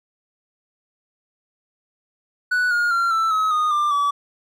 triangle tone with pitch steps, 1480 / 1427.1 / 1376.1 / 1326.9 / 1279.5 / 1233.8 / 1189.7 / 1147.2 Hz, F#6 / F6 / F6 / E6 / D#6 / D#6 / D6 / D6, 0 / +37 / -26 / +11 / +48 / -15 / +22 / -41 cents, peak -15 dBFS, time 2.51-4.11 s, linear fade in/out 10 ms, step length 200 ms, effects none

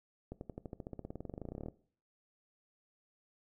accelerating click train, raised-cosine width 2 ms, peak -29 dBFS, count 28, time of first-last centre 0.32-1.684 s, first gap 91 ms, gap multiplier 0.95, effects noise-tail reverb RT60 0.5 s tail -18 dB re dry

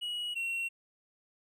triangle tone pair in turn, 2911 / 2730 Hz, F#7 / F7, -29 / -40 cents, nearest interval minor second, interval 111 cents, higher first, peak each -32 / -30 dBFS, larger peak second, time 0.01-0.35 / 0.35-0.69 s, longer neither, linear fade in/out 20 ms, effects none

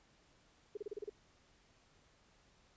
sine tone bursts, 415.3 Hz, G#4, in tune, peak -39 dBFS, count 7, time 0.75-1.096 s, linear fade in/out 5 ms, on 22 ms, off 32 ms, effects pink hiss -69 dBFS RMS until 2.76 s + resampled to 16000 Hz

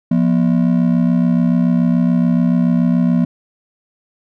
triangle ring-modulated tone, 207.7 Hz, G#3, in tune, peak -6 dBFS, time 0.11-3.25 s, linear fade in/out 5 ms, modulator 33.5 Hz, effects none

